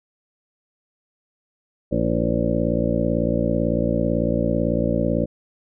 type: harmonic tone with a mistuned harmonic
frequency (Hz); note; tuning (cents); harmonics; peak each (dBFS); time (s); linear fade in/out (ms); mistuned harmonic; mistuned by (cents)
58; A#1; -8; 1 / 2 / 3 / 4 / 5 / 6 / 8 / 9 / 10; -28 / -28 / -25 / -25 / -28 / -29 / -31 / -26 / -27; 1.91-5.26; 20; 6; -48
effects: none